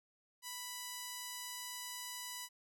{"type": "tone", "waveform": "5% pulse", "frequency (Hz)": 987.8, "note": "B5", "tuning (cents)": 0, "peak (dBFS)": -31, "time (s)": [0.42, 2.49], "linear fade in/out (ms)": 50, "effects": []}